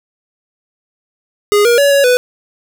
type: tone with pitch steps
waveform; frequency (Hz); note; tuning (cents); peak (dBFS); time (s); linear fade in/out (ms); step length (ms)
square; 412.7 / 475 / 566 / 560 / 496.2; G#4 / A#4 / C#5 / C#5 / B4; -11 / +33 / +36 / +18 / +8; -8; 1.52-2.17; 0; 130
effects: none